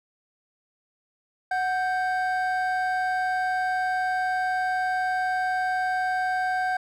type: tone pair together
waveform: triangle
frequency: 740 / 1568 Hz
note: F#5 / G6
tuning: 0 / 0 cents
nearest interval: octave + minor second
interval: 1300 cents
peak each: -22 / -26 dBFS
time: 1.51-6.77 s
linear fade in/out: 5 ms
effects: tanh soft clip ceiling -14 dBFS